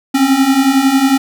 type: beating tone pair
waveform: square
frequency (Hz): 261.6 / 272.6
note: C4 / C#4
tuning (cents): 0 / -29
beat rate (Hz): 11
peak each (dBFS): -15 / -11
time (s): 0.14-1.18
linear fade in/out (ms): 10
effects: none